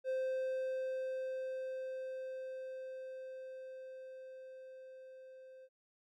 triangle tone with level ramp, 521 Hz, C5, 7 cents flat, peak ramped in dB -31 to -51 dBFS, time 0.04-5.69 s, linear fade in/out 50 ms, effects none

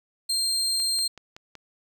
30% pulse tone, 4186 Hz, C8, in tune, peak -20 dBFS, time 0.29-1.08 s, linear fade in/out 10 ms
click train, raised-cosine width 0.2 ms, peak -25 dBFS, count 5, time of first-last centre 0.8-1.553 s, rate 5.31 Hz
effects 9-bit

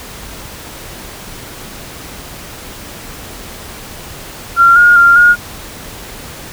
sine tone with pitch steps, 1378 / 1427 / 1391 / 1431 Hz, F6 / F6 / F6 / F6, -24 / +37 / -7 / +42 cents, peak -3 dBFS, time 4.56-5.36 s, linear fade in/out 50 ms, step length 200 ms, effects pink hiss -30 dBFS RMS until 6.52 s

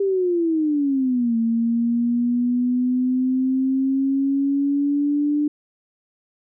sine exponential two-way sweep, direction down then up, 400.2 to 227.4 to 296.9 Hz, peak -17 dBFS, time 0-5.48 s, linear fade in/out 5 ms, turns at 1.37 s, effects none

